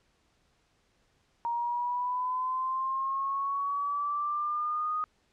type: linear sweep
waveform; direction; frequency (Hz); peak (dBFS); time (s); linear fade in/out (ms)
sine; up; 936 to 1244.5; -28; 1.45-5.04; 0
effects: pink hiss -70 dBFS RMS until 5.32 s + low-pass 7000 Hz 12 dB/octave